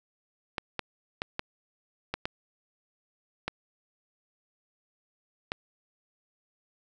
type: clicks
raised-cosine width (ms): 0.3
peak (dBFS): -14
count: 8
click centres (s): 0.582 / 0.793 / 1.219 / 1.394 / 2.14 / 2.255 / 3.48 / 5.519
effects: none

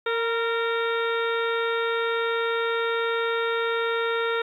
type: harmonic tone with a mistuned harmonic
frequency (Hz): 460.3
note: A#4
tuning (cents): -22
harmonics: 1 / 2 / 3 / 4 / 5 / 6 / 7 / 8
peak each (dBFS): -25 / -34 / -28 / -34 / -36 / -43 / -44 / -36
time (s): 0.06-4.42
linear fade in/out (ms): 5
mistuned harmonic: 2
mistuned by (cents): +36
effects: 10-bit

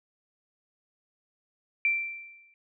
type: tone with exponential decay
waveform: sine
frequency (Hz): 2349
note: D7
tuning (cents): 0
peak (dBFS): -20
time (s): 1.85-2.54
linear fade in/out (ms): 1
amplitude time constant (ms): 150
effects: none

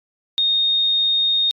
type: tone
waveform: sine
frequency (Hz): 3698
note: A#7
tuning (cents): -15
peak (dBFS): -15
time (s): 0.38-1.51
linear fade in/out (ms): 0
effects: AAC 64 kbps

